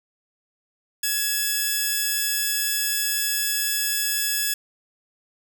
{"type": "tone pair together", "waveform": "5% pulse", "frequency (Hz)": [1688, 2637], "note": ["G#6", "E7"], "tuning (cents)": [28, 0], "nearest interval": "minor sixth", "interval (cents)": 772, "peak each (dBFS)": [-12, -19], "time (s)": [1.03, 4.54], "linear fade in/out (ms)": 5, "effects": []}